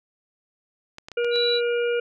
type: clicks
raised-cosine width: 0.2 ms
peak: -21 dBFS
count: 5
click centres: 0.984 / 1.085 / 1.117 / 1.246 / 1.359 s
type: harmonic tone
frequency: 476.6 Hz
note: A#4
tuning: 38 cents sharp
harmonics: 1 / 3 / 5 / 6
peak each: -21 / -31 / -35 / -37 dBFS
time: 1.17-2 s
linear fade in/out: 5 ms
type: tone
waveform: sine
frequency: 3933 Hz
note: B7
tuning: 8 cents flat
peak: -22 dBFS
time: 1.31-1.61 s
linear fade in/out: 50 ms
effects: none